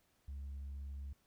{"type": "tone", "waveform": "sine", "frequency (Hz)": 69.3, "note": "C#2", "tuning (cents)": 0, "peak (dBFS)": -40, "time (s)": [0.28, 1.13], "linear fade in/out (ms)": 5, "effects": ["tanh soft clip ceiling -41 dBFS", "pink hiss -75 dBFS RMS until 1.26 s"]}